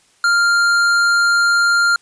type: tone with hard clipping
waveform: sine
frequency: 1396.9 Hz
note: F6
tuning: in tune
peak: -13 dBFS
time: 0.24-1.96 s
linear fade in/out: 2 ms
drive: 11 dB
effects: white hiss -55 dBFS RMS until 2.01 s + resampled to 22050 Hz